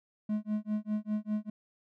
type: tone with tremolo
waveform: triangle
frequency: 212.3 Hz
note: G#3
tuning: 38 cents sharp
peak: -25 dBFS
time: 0.29-1.5 s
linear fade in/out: 5 ms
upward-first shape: sine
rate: 5 Hz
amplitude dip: 100%
effects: none

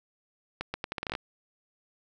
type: accelerating click train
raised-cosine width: 0.3 ms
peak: -16 dBFS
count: 11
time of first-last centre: 0.61-1.152 s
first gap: 130 ms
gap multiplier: 0.78
effects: none

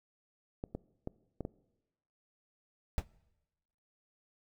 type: clicks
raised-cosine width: 2 ms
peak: -24 dBFS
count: 5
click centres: 0.639 / 0.75 / 1.074 / 1.407 / 1.451 s
type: noise with exponential decay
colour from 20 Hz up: brown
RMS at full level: -28 dBFS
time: 2.98-3.05 s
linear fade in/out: 0 ms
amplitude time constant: 15 ms
effects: noise-tail reverb RT60 1.0 s tail -22 dB re dry

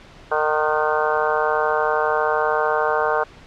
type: harmonic tone with a mistuned harmonic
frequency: 153 Hz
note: D#3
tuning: 29 cents flat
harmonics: 3 / 4 / 5 / 6 / 7 / 8 / 9 / 10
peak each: -23 / -24 / -25 / -26 / -26 / -27 / -28 / -28 dBFS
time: 0.31-3.24 s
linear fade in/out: 10 ms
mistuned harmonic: 9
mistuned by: +46 cents
effects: pink hiss -45 dBFS RMS until 3.46 s + low-pass 4000 Hz 12 dB/octave

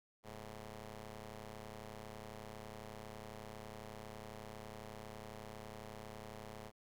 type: ring-modulated tone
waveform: 10% pulse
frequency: 110 Hz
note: A2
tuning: in tune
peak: -37 dBFS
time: 0.23-6.72 s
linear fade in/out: 50 ms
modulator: 314 Hz
effects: none

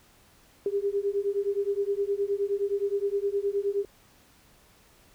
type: beating tone pair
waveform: sine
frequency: 396.6 / 406.2 Hz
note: G4 / G#4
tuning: +20 / -38 cents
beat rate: 9.6 Hz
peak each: -28 dBFS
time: 0.66-3.85 s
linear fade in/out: 2 ms
effects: pink hiss -59 dBFS RMS until 5.14 s

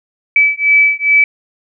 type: beating tone pair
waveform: sine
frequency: 2299 / 2301.4 Hz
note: D7 / D7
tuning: -37 / -36 cents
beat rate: 2.4 Hz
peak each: -11 dBFS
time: 0.36-1.24 s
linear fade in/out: 2 ms
effects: none

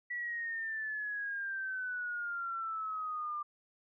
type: exponential sweep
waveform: sine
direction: down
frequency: 1953 to 1188 Hz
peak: -35 dBFS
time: 0.1-3.43 s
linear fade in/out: 10 ms
effects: none

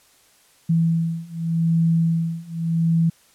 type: beating tone pair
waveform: sine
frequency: 164.81 / 165.66 Hz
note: E3 / E3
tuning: 0 / +9 cents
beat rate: 0.85 Hz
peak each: -21 / -20 dBFS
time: 0.69-3.1 s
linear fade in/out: 10 ms
effects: white hiss -56 dBFS RMS until 3.34 s + low-pass 12000 Hz 12 dB/octave

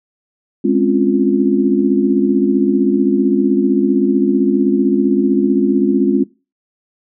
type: chord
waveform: sine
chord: Db major seventh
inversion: second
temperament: equal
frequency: 207.7 / 261.6 / 277.2 / 349.2 Hz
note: Ab3 / C4 / Db4 / F4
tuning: 0 / 0 / 0 / 0 cents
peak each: -16 dBFS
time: 0.64-6.24 s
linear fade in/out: 10 ms
effects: noise-tail reverb RT60 0.3 s tail -21 dB re dry

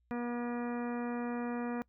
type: harmonic tone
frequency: 240.3 Hz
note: B3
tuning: 47 cents flat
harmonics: 1 / 2 / 3 / 4 / 5 / 6 / 7 / 8 / 10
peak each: -35 / -41 / -45 / -47 / -49 / -51 / -52 / -53 / -55 dBFS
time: 0.11-1.82 s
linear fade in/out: 0 ms
effects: noise-tail reverb RT60 0.1 s tail -23 dB re dry + added 60 Hz sine -70 dBFS peak until 1.88 s

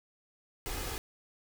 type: noise with comb filter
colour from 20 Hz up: pink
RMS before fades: -37 dBFS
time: 0.66-0.98 s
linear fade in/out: 0 ms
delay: 2.4 ms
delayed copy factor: +0.5
effects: none

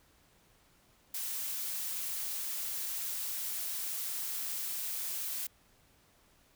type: noise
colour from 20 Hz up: blue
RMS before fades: -37 dBFS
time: 1.14-5.47 s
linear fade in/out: 5 ms
effects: pink hiss -66 dBFS RMS until 6.55 s

